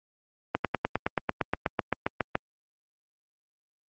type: slowing click train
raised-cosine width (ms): 0.5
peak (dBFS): -9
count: 16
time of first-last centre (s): 0.55-2.354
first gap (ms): 97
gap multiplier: 1.03
effects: high-pass 80 Hz 12 dB/octave + Opus 32 kbps